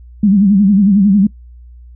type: tone with vibrato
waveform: sine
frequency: 199.5 Hz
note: G3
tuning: 31 cents sharp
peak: -6 dBFS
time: 0.23-1.27 s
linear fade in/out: 5 ms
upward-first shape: sine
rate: 11 Hz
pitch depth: 110 cents each way
effects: noise-tail reverb RT60 0.1 s tail -21 dB re dry + added 60 Hz sine -34 dBFS peak until 1.95 s